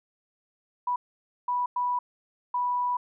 sine tone bursts at uneven times, 983 Hz, B5, 8 cents flat, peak -24 dBFS, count 4, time 0.87-0.96 / 1.48-1.66 / 1.76-1.99 / 2.54-2.97 s, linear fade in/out 5 ms, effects none

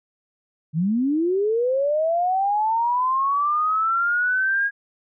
sine linear sweep, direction up, 146.83 to 1644 Hz, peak -18 dBFS, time 0.73-4.71 s, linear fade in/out 50 ms, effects none

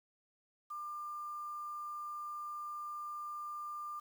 sine tone with quantisation, 1195 Hz, D6, 30 cents sharp, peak -40 dBFS, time 0.7-4 s, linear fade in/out 10 ms, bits 10, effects none

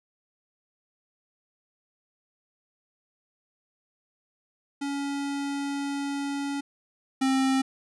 square tone pair in turn, 281.2 / 265.7 Hz, C#4 / C4, +25 / +27 cents, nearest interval minor second, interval 98 cents, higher first, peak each -29 / -22 dBFS, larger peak second, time 4.81-6.61 / 7.21-7.62 s, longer first, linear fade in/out 10 ms, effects resampled to 24000 Hz

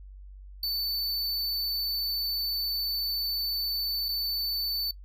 square tone with dropouts, 4513 Hz, C#8, 30 cents sharp, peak -28 dBFS, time 0.63-4.91 s, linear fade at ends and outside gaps 2 ms, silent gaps 4.085-4.089 s, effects noise-tail reverb RT60 0.1 s tail -23 dB re dry + added 48 Hz sine -43 dBFS peak until 5.04 s

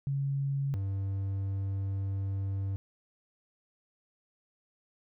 sine / triangle tone pair in turn, 138.59 / 97.56 Hz, C#3 / G2, 0 / -8 cents, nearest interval tritone, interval 608 cents, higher first, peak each -28 / -28 dBFS, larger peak neither, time 0.07-0.74 / 0.74-2.76 s, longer second, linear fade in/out 0 ms, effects none

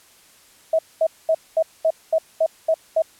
sine tone bursts, 643 Hz, E5, 43 cents flat, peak -14 dBFS, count 9, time 0.73-3.021 s, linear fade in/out 5 ms, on 59 ms, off 220 ms, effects white hiss -52 dBFS RMS until 3.19 s + low-pass 12000 Hz 12 dB/octave

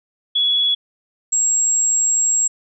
sine tone pair in turn, 3379 / 7594 Hz, G#7 / A#8, +29 / +31 cents, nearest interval octave + major second, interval 1402 cents, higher second, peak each -14 dBFS, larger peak neither, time 0.35-0.75 / 1.32-2.48 s, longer second, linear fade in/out 10 ms, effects none

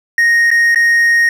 triangle tone with dropouts, 1864.7 Hz, A#6, in tune, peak -6 dBFS, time 0.18-1.29 s, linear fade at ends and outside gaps 2 ms, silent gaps 0.505-0.513 / 0.747-0.758 s, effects none

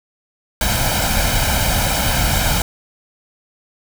pink noise with comb filter, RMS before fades -17 dBFS, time 0.61-2.62 s, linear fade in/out 2 ms, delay 1.3 ms, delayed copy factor +0.7, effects none

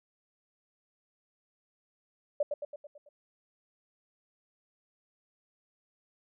sine tone with echo, 584 Hz, D5, 10 cents flat, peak -24 dBFS, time 2.4-2.43 s, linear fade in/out 5 ms, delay 110 ms, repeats 6, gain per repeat -5 dB, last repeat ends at 3.09 s, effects none

